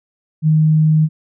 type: tone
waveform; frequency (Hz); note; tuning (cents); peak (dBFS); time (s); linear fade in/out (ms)
sine; 155.8; D#3; +3; -9; 0.42-1.09; 50
effects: none